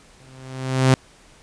sawtooth tone with exponential growth, 130.81 Hz, C3, in tune, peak -6 dBFS, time 0.2-0.94 s, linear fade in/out 0 ms, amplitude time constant 160 ms, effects pink hiss -51 dBFS RMS until 1.42 s + resampled to 22050 Hz

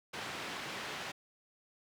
white band-pass noise, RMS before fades -42 dBFS, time 0.13-1.12 s, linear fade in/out 10 ms, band 120 to 2900 Hz, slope 12 dB/octave, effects none

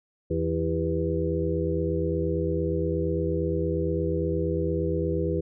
harmonic tone with a mistuned harmonic, 82.41 Hz, E2, in tune, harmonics 1 / 2 / 4 / 5 / 6, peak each -30 / -30 / -30 / -30 / -30 dBFS, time 0.3-5.41 s, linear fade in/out 10 ms, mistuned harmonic 5, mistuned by -59 cents, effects none

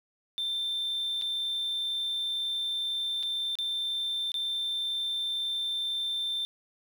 sine tone with dropouts, 3569 Hz, A7, 24 cents sharp, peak -27 dBFS, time 0.38-6.45 s, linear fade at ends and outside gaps 0 ms, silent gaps 1.214-1.221 / 3.228-3.233 / 3.554-3.587 / 4.318-4.342 s, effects tanh soft clip ceiling -26 dBFS + 9-bit

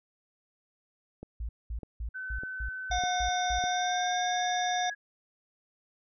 click train, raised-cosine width 2 ms, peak -28 dBFS, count 5, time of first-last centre 1.23-3.64 s, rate 1.66 Hz
sine tone bursts, 56.7 Hz, A#1, 47 cents flat, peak -32 dBFS, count 8, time 1.4-3.59 s, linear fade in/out 5 ms, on 90 ms, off 210 ms
sine tone with pitch glide, 1519 to 1666.1 Hz, F#6 to G#6, +45 to +5 cents, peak -35 dBFS, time 2.14-4.95 s, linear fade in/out 20 ms, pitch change +160 cents, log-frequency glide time 3.61-4.44 s
harmonic tone, 724 Hz, F#5, 38 cents flat, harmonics 1 / 3 / 5 / 7 / 8, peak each -28 / -42 / -36 / -48 / -39 dBFS, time 2.91-4.9 s, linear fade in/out 5 ms
effects none

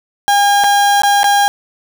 35% pulse tone with dropouts, 810 Hz, G#5, 43 cents flat, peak -7 dBFS, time 0.28-1.48 s, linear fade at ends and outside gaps 0 ms, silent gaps 0.638-0.642 / 1.02-1.034 / 1.232-1.242 s, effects none

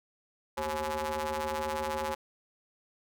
sawtooth ring-modulated tone, 155.56 Hz, D#3, in tune, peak -24 dBFS, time 0.57-2.15 s, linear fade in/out 10 ms, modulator 693 Hz, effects none

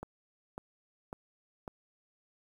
click train, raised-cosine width 1 ms, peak -26 dBFS, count 4, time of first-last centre 0.03-1.678 s, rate 1.82 Hz, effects 9-bit

